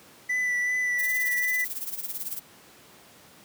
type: tone with vibrato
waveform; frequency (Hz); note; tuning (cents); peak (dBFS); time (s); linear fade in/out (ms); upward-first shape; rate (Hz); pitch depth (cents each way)
triangle; 1982; B6; +6; -22; 0.29-1.65; 10; sine; 2.6; 18
type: noise with tremolo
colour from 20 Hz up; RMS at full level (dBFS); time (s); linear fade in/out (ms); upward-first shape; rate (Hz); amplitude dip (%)
violet; -31; 0.98-2.4; 20; sine; 18; 75
effects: pink hiss -52 dBFS RMS until 3.44 s + high-pass 150 Hz 12 dB/octave